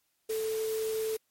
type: tone in noise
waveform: sine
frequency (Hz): 440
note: A4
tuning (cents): 0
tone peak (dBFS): -29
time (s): 0.29-1.17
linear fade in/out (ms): 10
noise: white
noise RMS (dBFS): -42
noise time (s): 0.29-1.17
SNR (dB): +10
effects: white hiss -75 dBFS RMS until 1.3 s + MP3 64 kbps